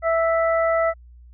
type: harmonic tone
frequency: 659.3 Hz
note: E5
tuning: in tune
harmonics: 1 / 2 / 3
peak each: -18 / -24 / -28 dBFS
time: 0.02-0.94 s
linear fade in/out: 50 ms
effects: added 60 Hz sine -43 dBFS peak until 1.33 s